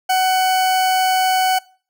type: tone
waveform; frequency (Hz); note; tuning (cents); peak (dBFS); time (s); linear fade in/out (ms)
40% pulse; 748; F#5; +19; -13; 0.09-1.59; 10
effects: noise-tail reverb RT60 0.4 s tail -22 dB re dry